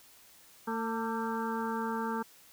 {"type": "harmonic tone with a mistuned harmonic", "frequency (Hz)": 225.4, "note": "A3", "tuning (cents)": 42, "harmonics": [1, 2, 4, 5, 6, 7], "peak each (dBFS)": [-35, -38, -36, -42, -42, -43], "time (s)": [0.67, 2.23], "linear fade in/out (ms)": 10, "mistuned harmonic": 5, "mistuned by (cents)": 64, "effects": ["white hiss -58 dBFS RMS until 2.52 s"]}